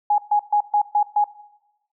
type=tone bursts; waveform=sine; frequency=830.6 Hz; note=G#5; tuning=in tune; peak=-14 dBFS; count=6; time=0.1-1.242 s; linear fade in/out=5 ms; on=82 ms; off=130 ms; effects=noise-tail reverb RT60 1.0 s tail -18 dB re dry